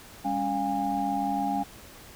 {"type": "tone cluster", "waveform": "sine", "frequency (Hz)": [200.2, 278.9, 707, 814], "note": ["G3", "C#4", "F5", "G#5"], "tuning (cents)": [37, 11, 21, -35], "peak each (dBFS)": [-33, -31, -33, -28], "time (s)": [0.24, 1.64], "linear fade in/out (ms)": 20, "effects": ["pink hiss -48 dBFS RMS until 2.15 s"]}